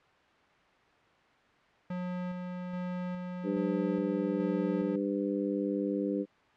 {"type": "tone with tremolo", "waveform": "square", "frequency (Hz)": 180, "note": "F#3", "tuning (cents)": -47, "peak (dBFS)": -34, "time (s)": [1.9, 4.96], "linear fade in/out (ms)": 5, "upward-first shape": "square", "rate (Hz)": 1.2, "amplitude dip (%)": 30}
{"type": "harmonic tone", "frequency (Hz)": 100, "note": "G2", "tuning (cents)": 35, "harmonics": [2, 3, 4, 5], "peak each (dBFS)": [-34, -32, -36, -36], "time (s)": [3.43, 6.26], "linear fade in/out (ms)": 50}
{"effects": ["white hiss -62 dBFS RMS until 6.56 s", "low-pass 2000 Hz 12 dB/octave"]}